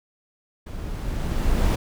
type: noise with level ramp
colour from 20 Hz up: brown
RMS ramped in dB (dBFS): -34 to -17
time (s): 0.66-1.76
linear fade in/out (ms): 10
effects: none